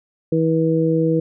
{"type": "harmonic tone", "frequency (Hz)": 161.8, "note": "E3", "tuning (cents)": -32, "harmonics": [1, 2, 3], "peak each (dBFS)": [-19, -19, -19], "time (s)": [0.32, 1.2], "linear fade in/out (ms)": 5, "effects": []}